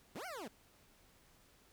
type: linear two-way sweep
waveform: 20% pulse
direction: up then down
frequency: 110 to 778 to 182.5 Hz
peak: -39 dBFS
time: 0.15-0.48 s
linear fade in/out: 5 ms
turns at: 0.26 s
effects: pink hiss -67 dBFS RMS until 1.72 s